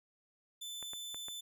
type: tone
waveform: sawtooth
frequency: 3520 Hz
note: A7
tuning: in tune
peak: -39 dBFS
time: 0.61-1.41 s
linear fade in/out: 10 ms
type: clicks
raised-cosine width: 0.5 ms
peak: -34 dBFS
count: 4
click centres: 0.827 / 0.934 / 1.145 / 1.284 s
effects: none